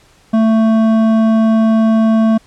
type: tone with hard clipping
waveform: sine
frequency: 222.1 Hz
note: A3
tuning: 16 cents sharp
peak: -10 dBFS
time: 0.33-2.38 s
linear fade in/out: 10 ms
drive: 10 dB
effects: pink hiss -49 dBFS RMS until 2.46 s + low-pass 9000 Hz 12 dB/octave